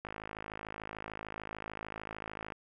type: click train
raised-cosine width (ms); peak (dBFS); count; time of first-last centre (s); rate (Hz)
0.5; -25; 133; 0.05-2.522; 53.4
effects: none